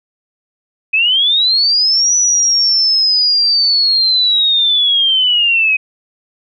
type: linear two-way sweep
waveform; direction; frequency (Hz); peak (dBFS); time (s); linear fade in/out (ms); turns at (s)
sine; up then down; 2510 to 5940 to 2510; -9; 0.93-5.77; 10; 2.16
effects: none